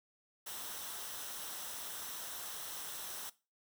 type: noise with comb filter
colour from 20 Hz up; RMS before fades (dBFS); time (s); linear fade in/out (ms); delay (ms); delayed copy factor
white; -44; 0.46-3.3; 10; 0.43; -0.5
effects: noise-tail reverb RT60 0.3 s tail -19 dB re dry